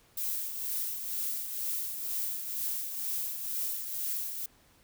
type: noise with tremolo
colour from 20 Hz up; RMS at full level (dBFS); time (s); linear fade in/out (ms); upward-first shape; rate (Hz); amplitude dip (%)
violet; -32; 0.17-4.46; 5; triangle; 2.1; 55
effects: pink hiss -63 dBFS RMS until 4.83 s